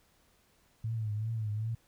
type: tone with vibrato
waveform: sine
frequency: 109.3 Hz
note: A2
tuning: 11 cents flat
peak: -31 dBFS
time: 0.84-1.75 s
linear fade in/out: 5 ms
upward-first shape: triangle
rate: 2.6 Hz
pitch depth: 91 cents each way
effects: pink hiss -68 dBFS RMS until 1.87 s